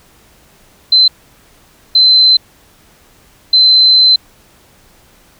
sine tone bursts at uneven times, 4069 Hz, C8, 49 cents flat, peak -4 dBFS, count 3, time 0.92-1.08 / 1.95-2.37 / 3.53-4.16 s, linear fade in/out 5 ms, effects pink hiss -47 dBFS RMS until 5.39 s

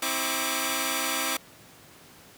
5% pulse tone cluster, 263.9 / 324.5 / 1142 / 1208 Hz, C4 / E4 / D6 / D6, +15 / -27 / -49 / +48 cents, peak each -20 dBFS, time 0.02-1.37 s, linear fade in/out 5 ms, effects pink hiss -51 dBFS RMS until 2.37 s + high-pass 100 Hz 12 dB/octave

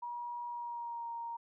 sine tone with pitch glide, 958 to 932.9 Hz, A#5 to A#5, +47 to +1 cents, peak -38 dBFS, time 0.02-1.37 s, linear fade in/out 10 ms, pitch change -46 cents, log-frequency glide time 0.48-1.09 s, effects none

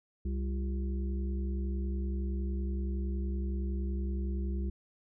harmonic tone with a mistuned harmonic, 65.41 Hz, C2, in tune, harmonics 1 / 3 / 5 / 6, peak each -31 / -39 / -44 / -51 dBFS, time 0.25-4.7 s, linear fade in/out 5 ms, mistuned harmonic 5, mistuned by +76 cents, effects none

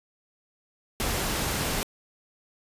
pink noise, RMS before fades -28 dBFS, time 1-1.83 s, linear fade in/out 0 ms, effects resampled to 32000 Hz

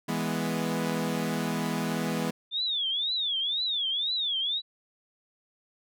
sawtooth chord, E major, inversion none, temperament equal, 164.81 / 207.7 / 246.9 Hz, E3 / G#3 / B3, 0 / 0 / 0 cents, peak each -28 dBFS, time 0.08-2.31 s, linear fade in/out 10 ms
sine tone with vibrato, 3533 Hz, A7, 6 cents sharp, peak -26 dBFS, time 2.51-4.62 s, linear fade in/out 50 ms, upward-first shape triangle, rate 2 Hz, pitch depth 240 cents each way
effects none

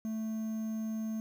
triangle tone with quantisation, 220 Hz, A3, in tune, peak -31 dBFS, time 0.05-1.2 s, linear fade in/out 0 ms, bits 9, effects none

